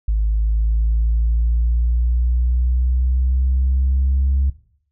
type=linear sweep; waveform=sine; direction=up; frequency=52.4 to 68.2 Hz; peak=-13 dBFS; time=0.08-4.5 s; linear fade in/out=5 ms; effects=noise-tail reverb RT60 0.6 s tail -17 dB re dry + tanh soft clip ceiling -11 dBFS